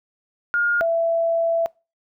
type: tone pair in turn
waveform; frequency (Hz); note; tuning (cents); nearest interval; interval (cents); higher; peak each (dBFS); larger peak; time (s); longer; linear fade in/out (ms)
sine; 1420 / 666.3; F6 / E5; +28 / +18; octave + minor second; 1310; first; -17; neither; 0.54-0.81 / 0.81-1.66; second; 0
effects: noise-tail reverb RT60 0.3 s tail -25 dB re dry